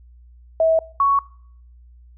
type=tone pair in turn; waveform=sine; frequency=647 / 1113.7 Hz; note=E5 / C#6; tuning=-32 / +8 cents; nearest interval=major sixth; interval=940 cents; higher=second; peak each=-13 dBFS; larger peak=neither; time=0.6-0.79 / 1-1.19 s; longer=neither; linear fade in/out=2 ms; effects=noise-tail reverb RT60 0.6 s tail -23 dB re dry + added 60 Hz sine -44 dBFS peak until 2.17 s